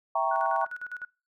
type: chord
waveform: sine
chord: E diminished seventh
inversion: none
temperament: equal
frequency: 659.3 / 784 / 932.3 / 1108.7 Hz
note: E5 / G5 / Bb5 / Db6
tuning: 0 / 0 / 0 / 0 cents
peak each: -29 dBFS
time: 0.15-0.65 s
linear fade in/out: 5 ms
type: tone with tremolo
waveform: sine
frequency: 1468 Hz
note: F#6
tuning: 14 cents flat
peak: -33 dBFS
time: 0.31-1.05 s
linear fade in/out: 5 ms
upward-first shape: square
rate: 9.9 Hz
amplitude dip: 80%
effects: noise-tail reverb RT60 0.3 s tail -23 dB re dry